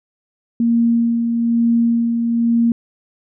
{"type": "tone with tremolo", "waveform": "sine", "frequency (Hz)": 233.1, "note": "A#3", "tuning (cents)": 0, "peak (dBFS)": -11, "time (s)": [0.6, 2.72], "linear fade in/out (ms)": 2, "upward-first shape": "sine", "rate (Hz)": 1.1, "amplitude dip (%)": 40, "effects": []}